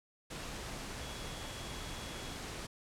sine tone in noise, 3355 Hz, G#7, 17 cents sharp, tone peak -52 dBFS, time 1.01-2.36 s, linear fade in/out 10 ms, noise pink, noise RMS -43 dBFS, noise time 0.3-2.67 s, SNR -12 dB, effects low-pass 9000 Hz 12 dB/octave

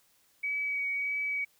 sine tone with vibrato, 2269 Hz, C#7, 40 cents sharp, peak -29 dBFS, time 0.43-1.45 s, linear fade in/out 10 ms, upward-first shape sine, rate 1.6 Hz, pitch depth 14 cents each way, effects white hiss -67 dBFS RMS until 1.59 s

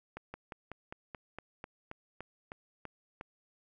slowing click train, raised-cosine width 0.5 ms, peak -27 dBFS, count 13, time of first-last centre 0.17-3.211 s, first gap 170 ms, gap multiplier 1.07, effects none

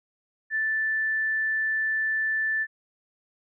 sine tone, 1760 Hz, A6, in tune, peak -23 dBFS, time 0.5-2.67 s, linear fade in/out 50 ms, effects none

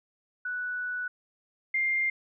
sine tone pair in turn, 1480 / 2108 Hz, F#6 / C7, 0 / +12 cents, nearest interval tritone, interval 612 cents, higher second, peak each -30 / -24 dBFS, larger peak second, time 0.45-1.08 / 1.74-2.1 s, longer first, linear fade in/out 5 ms, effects none

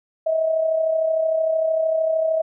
sine tone with amplitude modulation, 642 Hz, E5, 46 cents flat, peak -15 dBFS, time 0.26-2.42 s, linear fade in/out 10 ms, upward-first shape sine, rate 33.2 Hz, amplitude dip 50%, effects none

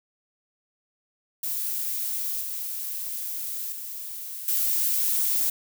violet noise with level steps, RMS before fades -29 / -32 / -36 / -24 dBFS, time 1.43-5.5 s, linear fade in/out 5 ms, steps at 2.41 / 3.72 / 4.48 s, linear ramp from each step 2 ms, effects none

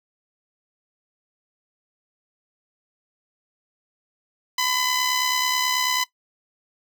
10% pulse tone with amplitude modulation, 1007 Hz, B5, 33 cents sharp, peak -10 dBFS, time 4.58-6.04 s, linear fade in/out 5 ms, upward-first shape sine, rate 69.2 Hz, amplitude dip 45%, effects noise-tail reverb RT60 0.1 s tail -17 dB re dry

